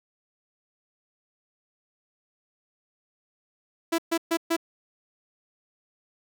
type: tone bursts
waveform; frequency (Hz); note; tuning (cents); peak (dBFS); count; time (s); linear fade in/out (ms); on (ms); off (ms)
sawtooth; 332; E4; +12; -18; 4; 3.92-4.566; 10; 64; 130
effects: none